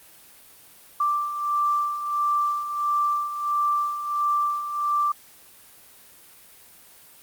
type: beating tone pair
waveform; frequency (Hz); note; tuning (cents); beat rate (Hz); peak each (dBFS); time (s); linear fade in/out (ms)
sine; 1174.7 / 1176.2; D6 / D6; 0 / +2; 1.5; -29 / -22; 1-5.12; 5
effects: white hiss -50 dBFS RMS until 7.22 s + Opus 32 kbps